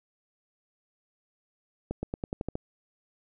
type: accelerating click train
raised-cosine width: 2 ms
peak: -18 dBFS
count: 8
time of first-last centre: 1.91-2.554 s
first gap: 120 ms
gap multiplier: 0.91
effects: none